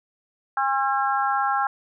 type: harmonic tone with a mistuned harmonic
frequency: 270.8 Hz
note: C#4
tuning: 40 cents flat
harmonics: 3 / 4 / 5 / 6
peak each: -23 / -27 / -25 / -30 dBFS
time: 0.57-1.67 s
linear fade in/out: 2 ms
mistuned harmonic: 4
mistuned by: -15 cents
effects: none